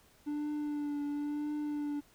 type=tone with vibrato; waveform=triangle; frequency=293.7 Hz; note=D4; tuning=in tune; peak=-31 dBFS; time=0.26-2.01 s; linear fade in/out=20 ms; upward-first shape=triangle; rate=0.97 Hz; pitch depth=29 cents each way; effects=pink hiss -64 dBFS RMS until 2.14 s